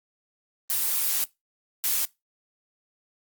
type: noise bursts at uneven times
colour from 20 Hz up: blue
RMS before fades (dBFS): -25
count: 2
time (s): 0.7-1.24 / 1.84-2.05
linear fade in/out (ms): 0
effects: noise-tail reverb RT60 0.2 s tail -21 dB re dry + Opus 24 kbps